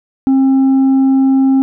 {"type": "tone with tanh clipping", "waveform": "triangle", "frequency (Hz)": 267.3, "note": "C4", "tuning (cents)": 37, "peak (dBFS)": -8, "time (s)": [0.27, 1.62], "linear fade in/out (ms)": 0, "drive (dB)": 8, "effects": []}